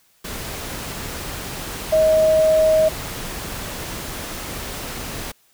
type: tone in noise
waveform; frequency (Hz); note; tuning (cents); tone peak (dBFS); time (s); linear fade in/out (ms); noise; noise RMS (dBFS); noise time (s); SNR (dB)
sine; 630; D#5; +21; -12; 1.92-2.89; 10; pink; -30; 0.24-5.32; +15
effects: white hiss -59 dBFS RMS until 5.53 s